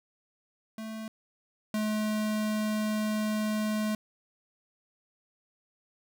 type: tone pair in turn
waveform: square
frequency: 220 / 214.1 Hz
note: A3 / A3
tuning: 0 / -47 cents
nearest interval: unison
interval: 47 cents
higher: first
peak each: -37 / -28 dBFS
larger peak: second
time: 0.78-1.08 / 1.74-3.95 s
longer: second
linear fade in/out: 2 ms
effects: none